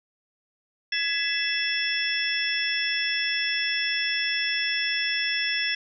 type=tone cluster; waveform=sine; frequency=1683 / 1997 / 2635 / 3382 / 5360 Hz; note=G#6 / B6 / E7 / G#7 / E8; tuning=+23 / +19 / -1 / +31 / +28 cents; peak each=-30 dBFS; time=0.92-5.75 s; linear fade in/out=5 ms; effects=none